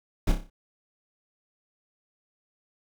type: noise with echo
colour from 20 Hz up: brown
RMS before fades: -21 dBFS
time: 0.27-0.32 s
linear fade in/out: 5 ms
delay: 30 ms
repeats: 6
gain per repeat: -6 dB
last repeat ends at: 0.5 s
effects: none